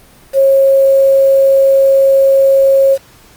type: tone with quantisation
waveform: sine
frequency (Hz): 543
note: C#5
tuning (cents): -36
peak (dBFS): -5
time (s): 0.33-2.98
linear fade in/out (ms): 50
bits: 5
effects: pink hiss -43 dBFS RMS until 3.36 s + Opus 32 kbps

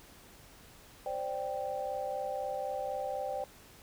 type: chord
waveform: sine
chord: C suspended second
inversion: none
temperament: equal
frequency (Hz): 523.3 / 587.3 / 784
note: C5 / D5 / G5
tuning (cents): 0 / 0 / 0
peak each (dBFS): -38 / -38 / -37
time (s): 1.06-3.44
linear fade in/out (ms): 2
effects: pink hiss -56 dBFS RMS until 3.82 s

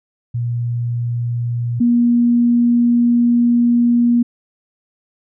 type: tone pair in turn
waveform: sine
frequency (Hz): 119.3 / 238.6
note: A#2 / A#3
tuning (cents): +41 / +41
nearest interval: octave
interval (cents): 1200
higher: second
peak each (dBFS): -17 / -10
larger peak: second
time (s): 0.34-1.8 / 1.8-4.23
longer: second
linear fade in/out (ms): 10
effects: none

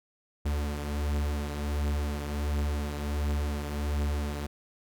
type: beating tone pair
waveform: 45% pulse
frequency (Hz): 72.1 / 73.5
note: D2 / D2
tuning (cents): -31 / +2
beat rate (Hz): 1.4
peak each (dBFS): -35 / -29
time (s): 0.45-4.47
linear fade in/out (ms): 10
effects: none

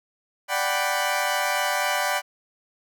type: chord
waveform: 20% pulse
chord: G major seventh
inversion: second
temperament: equal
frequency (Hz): 587.3 / 740 / 784 / 987.8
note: D5 / F#5 / G5 / B5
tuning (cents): 0 / 0 / 0 / 0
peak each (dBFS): -23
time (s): 0.48-2.22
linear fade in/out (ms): 50
effects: none

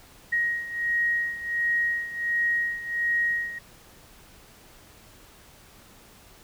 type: beating tone pair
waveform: sine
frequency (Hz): 1884 / 1885.4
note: A#6 / A#6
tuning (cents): +18 / +19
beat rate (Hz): 1.4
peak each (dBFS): -25 / -29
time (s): 0.32-3.59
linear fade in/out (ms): 10
effects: pink hiss -52 dBFS RMS until 6.43 s

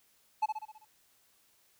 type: tone with echo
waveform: triangle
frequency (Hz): 863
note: A5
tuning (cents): -34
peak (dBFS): -23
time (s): 0.42-0.46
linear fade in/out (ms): 10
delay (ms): 65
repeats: 6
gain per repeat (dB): -5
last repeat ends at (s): 0.85
effects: white hiss -68 dBFS RMS until 1.79 s

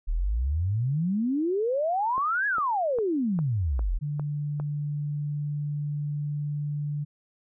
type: exponential two-way sweep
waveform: sine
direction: up then down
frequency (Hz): 35.82 to 1709 to 35.82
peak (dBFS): -23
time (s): 0.07-3.99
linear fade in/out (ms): 20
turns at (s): 2.47
type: click train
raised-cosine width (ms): 1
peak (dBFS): -24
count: 7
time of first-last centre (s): 2.18-4.599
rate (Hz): 2.48
type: tone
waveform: sine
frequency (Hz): 146.83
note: D3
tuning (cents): 0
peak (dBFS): -27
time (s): 4.01-7.05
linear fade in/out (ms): 20
effects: none

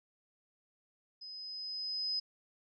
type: tone with level ramp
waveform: sine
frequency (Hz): 5040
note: D#8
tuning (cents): +21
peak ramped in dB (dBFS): -45 to -31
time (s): 1.21-2.2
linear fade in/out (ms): 10
effects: none

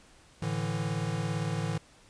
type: chord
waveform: square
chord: A suspended fourth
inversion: none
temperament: equal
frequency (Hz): 110 / 146.83 / 164.81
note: A2 / D3 / E3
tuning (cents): 0 / 0 / 0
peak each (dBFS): -35 / -35 / -34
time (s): 0.42-1.78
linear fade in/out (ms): 5
effects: pink hiss -58 dBFS RMS until 2.09 s + resampled to 22050 Hz

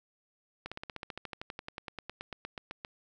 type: slowing click train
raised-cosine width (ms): 0.3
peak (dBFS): -23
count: 25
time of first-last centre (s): 0.66-2.849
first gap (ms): 56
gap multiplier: 1.04
effects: none

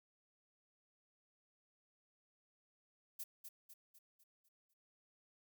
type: noise with echo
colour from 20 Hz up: violet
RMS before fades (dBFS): -45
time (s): 3.19-3.24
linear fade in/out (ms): 10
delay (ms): 250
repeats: 6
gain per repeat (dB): -6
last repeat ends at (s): 4.74
effects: none

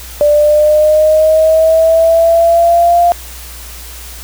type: linear sweep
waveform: sine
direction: up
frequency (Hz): 587.3 to 698.5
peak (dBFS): -5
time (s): 0.21-3.12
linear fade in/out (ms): 0
effects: added 60 Hz sine -30 dBFS peak until 4.23 s + white hiss -31 dBFS RMS until 4.23 s

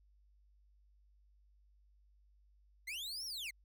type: linear two-way sweep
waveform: 40% pulse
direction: up then down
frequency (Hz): 1975.5 to 5690 to 1975.5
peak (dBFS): -40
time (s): 2.87-3.51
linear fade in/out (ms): 10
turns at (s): 3.25
effects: added 50 Hz sine -65 dBFS peak until 3.64 s

